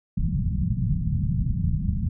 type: low-pass noise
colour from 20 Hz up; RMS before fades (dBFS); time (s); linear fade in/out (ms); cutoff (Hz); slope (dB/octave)
white; -24; 0.17-2.09; 5; 190; 48
effects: none